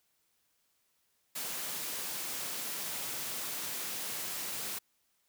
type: high-pass noise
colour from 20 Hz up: white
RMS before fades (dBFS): -38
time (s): 1.35-4.79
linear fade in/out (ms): 10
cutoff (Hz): 110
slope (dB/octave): 48
effects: white hiss -75 dBFS RMS until 5.28 s